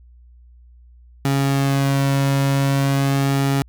sawtooth tone with flanger, 137.9 Hz, C#3, 9 cents flat, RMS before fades -18 dBFS, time 1.25-3.62 s, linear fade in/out 0 ms, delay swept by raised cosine 1.9 to 2.56 ms, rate 0.44 Hz, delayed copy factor -0.55, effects added 60 Hz sine -44 dBFS peak until 3.68 s

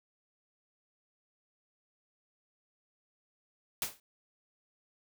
white noise with exponential decay, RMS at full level -30 dBFS, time 3.82-4 s, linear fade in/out 1 ms, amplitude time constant 38 ms, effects none

